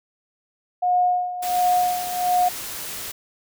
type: tone with tremolo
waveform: sine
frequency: 721 Hz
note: F#5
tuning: 45 cents flat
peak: -15 dBFS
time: 0.82-2.49 s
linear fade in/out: 10 ms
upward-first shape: sine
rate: 1.4 Hz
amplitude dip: 75%
type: noise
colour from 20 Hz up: white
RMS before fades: -32 dBFS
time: 1.42-3.12 s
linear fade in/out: 10 ms
effects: none